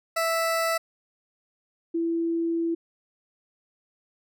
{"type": "tone pair in turn", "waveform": ["20% pulse", "sine"], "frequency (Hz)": [659, 333.3], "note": ["E5", "E4"], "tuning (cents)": [-1, 19], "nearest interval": "octave", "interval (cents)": 1180, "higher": "first", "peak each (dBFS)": [-18, -23], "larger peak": "first", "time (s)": [[0.16, 0.78], [1.94, 2.75]], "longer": "second", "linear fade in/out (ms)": 10, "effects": []}